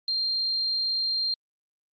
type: tone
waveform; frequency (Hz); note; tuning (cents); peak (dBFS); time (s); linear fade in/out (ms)
sine; 4186; C8; 0; -24; 0.08-1.34; 2
effects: Opus 24 kbps